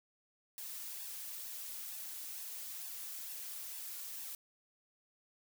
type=noise with flanger; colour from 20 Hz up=blue; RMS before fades=-45 dBFS; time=0.58-4.35 s; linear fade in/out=0 ms; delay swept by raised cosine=1.1 to 3.5 ms; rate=2.2 Hz; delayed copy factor=+0.5; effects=none